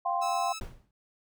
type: chord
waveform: sine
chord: F suspended second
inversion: none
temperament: equal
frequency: 698.5 / 784 / 1046.5 Hz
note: F5 / G5 / C6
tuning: 0 / 0 / 0 cents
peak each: -30 / -31 / -31 dBFS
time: 0.05-0.53 s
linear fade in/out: 10 ms
type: tone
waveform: 10% pulse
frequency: 1304 Hz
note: E6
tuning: 19 cents flat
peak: -29 dBFS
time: 0.21-0.6 s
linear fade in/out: 20 ms
type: noise with exponential decay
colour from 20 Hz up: brown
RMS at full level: -34 dBFS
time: 0.61-0.91 s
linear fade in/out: 2 ms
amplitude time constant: 65 ms
effects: none